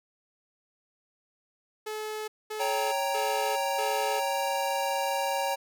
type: tone bursts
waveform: sawtooth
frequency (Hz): 430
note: A4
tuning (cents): -40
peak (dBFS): -29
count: 4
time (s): 1.86-4.2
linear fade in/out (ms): 10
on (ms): 420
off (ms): 220
type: chord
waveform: square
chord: G diminished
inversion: second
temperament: equal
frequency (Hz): 554.4 / 784 / 932.3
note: Db5 / G5 / Bb5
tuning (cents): 0 / 0 / 0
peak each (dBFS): -32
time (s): 2.59-5.56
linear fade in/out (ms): 20
effects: none